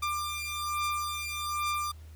sawtooth beating tone pair, 1191 / 1192.2 Hz, D6 / D6, +24 / +26 cents, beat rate 1.2 Hz, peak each -30 dBFS, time 0.02-1.92 s, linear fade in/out 10 ms, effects added 78 Hz sine -45 dBFS peak until 2.15 s + pink hiss -61 dBFS RMS until 2.15 s

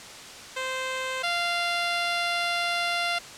10% pulse tone pair in turn, 520 / 694.1 Hz, C5 / F5, -11 / -11 cents, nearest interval perfect fourth, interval 500 cents, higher second, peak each -20 / -16 dBFS, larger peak second, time 0.56-1.23 / 1.23-3.19 s, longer second, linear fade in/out 10 ms, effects white hiss -42 dBFS RMS until 3.37 s + low-pass 7000 Hz 12 dB/octave

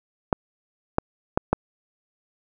clicks, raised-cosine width 1 ms, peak -4 dBFS, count 4, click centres 0.328 / 0.984 / 1.375 / 1.53 s, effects none

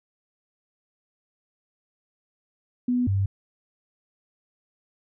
sine tone pair in turn, 246.9 / 97.93 Hz, B3 / G2, 0 / -1 cents, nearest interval octave + major third, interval 1601 cents, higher first, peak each -20 dBFS, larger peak neither, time 2.88-3.07 / 3.07-3.26 s, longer neither, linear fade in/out 5 ms, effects none

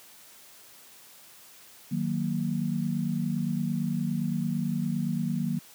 sine chord, D# minor, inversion none, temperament equal, 155.56 / 185 / 233.1 Hz, D#3 / F#3 / A#3, 0 / 0 / 0 cents, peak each -30 dBFS, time 1.91-5.59 s, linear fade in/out 10 ms, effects white hiss -52 dBFS RMS until 5.74 s + high-pass 100 Hz 12 dB/octave

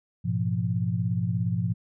sine tone cluster, 104.5 / 121.5 / 172.8 Hz, G#2 / B2 / F3, +11 / -28 / -18 cents, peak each -28 dBFS, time 0.24-1.74 s, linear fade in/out 20 ms, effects none

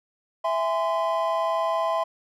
triangle chord, E augmented, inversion none, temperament just, 659.3 / 824.1 / 1030.1 Hz, E5 / G#5 / B#5, 0 / -14 / -27 cents, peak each -23 / -29 / -24 dBFS, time 0.44-2.04 s, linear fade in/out 10 ms, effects none

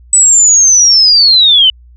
sine linear sweep, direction down, 8020 to 2966 Hz, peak -3 dBFS, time 0.13-1.7 s, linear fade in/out 2 ms, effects added 60 Hz sine -36 dBFS peak until 1.96 s

